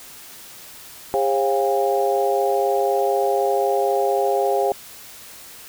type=harmonic tone with a mistuned harmonic; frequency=134.6 Hz; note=C3; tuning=49 cents sharp; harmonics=3 / 4 / 5 / 6; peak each=-21 / -22 / -23 / -24 dBFS; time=1.14-4.72 s; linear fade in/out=0 ms; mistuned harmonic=5; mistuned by=+77 cents; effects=white hiss -41 dBFS RMS until 5.68 s